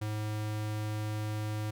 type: tone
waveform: square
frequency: 106.8 Hz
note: G#2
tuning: 49 cents sharp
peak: -33 dBFS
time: 0.01-1.71 s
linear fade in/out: 10 ms
effects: none